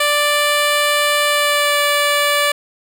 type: tone with pitch glide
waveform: 10% pulse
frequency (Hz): 587.3 to 581.2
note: D5 to D5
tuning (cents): 0 to -18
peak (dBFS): -5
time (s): 0-2.52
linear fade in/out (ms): 5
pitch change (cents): -18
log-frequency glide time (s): 1.26-1.8
effects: none